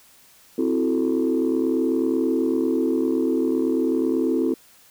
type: chord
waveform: sine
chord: F# half-diminished seventh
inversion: second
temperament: equal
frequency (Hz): 261.6 / 329.6 / 370 / 440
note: C4 / E4 / F#4 / A4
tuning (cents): 0 / 0 / 0 / 0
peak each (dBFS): -22 / -22 / -26 / -25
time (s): 0.58-4.54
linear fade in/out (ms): 5
effects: tanh soft clip ceiling -12 dBFS + white hiss -53 dBFS RMS until 4.9 s